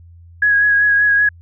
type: tone with vibrato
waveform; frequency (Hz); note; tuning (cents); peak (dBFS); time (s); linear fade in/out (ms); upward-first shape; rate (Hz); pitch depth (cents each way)
sine; 1661.2; G#6; 0; -10; 0.42-1.29; 5; sine; 5.2; 22
effects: added 85 Hz sine -39 dBFS peak until 1.41 s